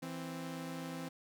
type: tone pair together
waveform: sawtooth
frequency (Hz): 165.06 / 261.6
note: E3 / C4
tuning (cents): +3 / 0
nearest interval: minor sixth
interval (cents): 797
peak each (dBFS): -40 / -39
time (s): 0.02-1.09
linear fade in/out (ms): 10
effects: none